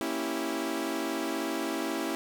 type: chord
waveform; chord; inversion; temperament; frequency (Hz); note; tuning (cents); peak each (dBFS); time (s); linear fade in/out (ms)
sawtooth; A# diminished seventh; none; equal; 233.1 / 277.2 / 329.6 / 392; A#3 / C#4 / E4 / G4; 0 / 0 / 0 / 0; -35 / -31 / -29 / -34; 0.01-2.15; 0
effects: none